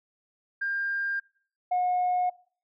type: tone pair in turn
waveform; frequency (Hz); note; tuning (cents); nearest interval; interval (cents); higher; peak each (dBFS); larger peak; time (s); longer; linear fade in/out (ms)
sine; 1600 / 723.7; G6 / F#5; +35 / -39; octave + major second; 1374; first; -26 / -21; second; 0.61-1.2 / 1.71-2.3; neither; 10
effects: noise-tail reverb RT60 0.5 s tail -23 dB re dry + tanh soft clip ceiling -20 dBFS